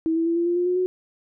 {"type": "tone with pitch steps", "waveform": "sine", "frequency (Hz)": [323.7, 329.5, 335.5, 341.6, 347.7, 354, 360.4, 366.9], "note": ["E4", "E4", "E4", "F4", "F4", "F4", "F#4", "F#4"], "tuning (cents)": [-31, -1, 31, -38, -8, 23, -45, -15], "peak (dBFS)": -19, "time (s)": [0.06, 0.86], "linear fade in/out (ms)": 0, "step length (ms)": 100, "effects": []}